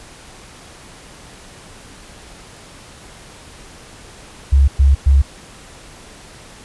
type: tone bursts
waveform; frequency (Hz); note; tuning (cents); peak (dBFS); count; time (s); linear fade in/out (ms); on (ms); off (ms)
sine; 68.7; C#2; -15; -7; 3; 4.52-5.22; 10; 160; 110
effects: pink hiss -40 dBFS RMS until 6.64 s + resampled to 24000 Hz